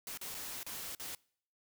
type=noise with dropouts; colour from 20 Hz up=white; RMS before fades=-43 dBFS; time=0.07-1.15 s; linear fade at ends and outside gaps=1 ms; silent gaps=0.174-0.213 / 0.344-0.348 / 0.631-0.664 / 0.95-0.998 s; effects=noise-tail reverb RT60 0.6 s tail -25 dB re dry